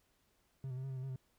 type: tone with pitch steps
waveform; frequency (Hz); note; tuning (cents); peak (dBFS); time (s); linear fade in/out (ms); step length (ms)
triangle; 133.7 / 126.7 / 131.1 / 135.4 / 131.7 / 128.5 / 134.6 / 129.5; C3 / B2 / C3 / C#3 / C3 / C3 / C3 / C3; +38 / +45 / +4 / -40 / +12 / -31 / +49 / -17; -37; 0.64-1.16; 2; 65
effects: pink hiss -75 dBFS RMS until 1.38 s